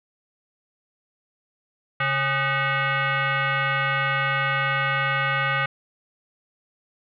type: tone with frequency modulation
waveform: sine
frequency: 138.9 Hz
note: C#3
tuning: 4 cents sharp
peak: -20 dBFS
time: 2-5.66 s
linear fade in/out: 5 ms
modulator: 685 Hz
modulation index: 3.3
effects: none